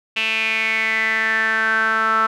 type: tone with band-pass filter sweep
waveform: sawtooth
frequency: 221.4 Hz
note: A3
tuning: 11 cents sharp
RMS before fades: -19 dBFS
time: 0.16-2.27 s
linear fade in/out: 10 ms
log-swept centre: 2700 to 1300 Hz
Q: 7.8
effects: none